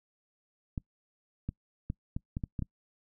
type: clicks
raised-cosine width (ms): 5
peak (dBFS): -21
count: 8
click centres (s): 0.778 / 1.49 / 1.901 / 2.165 / 2.369 / 2.438 / 2.592 / 2.623
effects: noise-tail reverb RT60 0.1 s tail -25 dB re dry